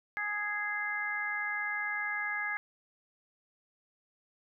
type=harmonic tone; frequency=415.3 Hz; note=G#4; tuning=in tune; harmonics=2 / 3 / 4 / 5; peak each=-42 / -42 / -34 / -36 dBFS; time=0.17-2.57 s; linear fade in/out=0 ms; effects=none